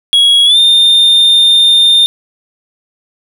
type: tone with pitch glide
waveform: triangle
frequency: 3322 to 3623 Hz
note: G#7 to A7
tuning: 0 to +50 cents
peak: -3 dBFS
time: 0.13-2.06 s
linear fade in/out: 0 ms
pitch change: +150 cents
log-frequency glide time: 0.45-0.58 s
effects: none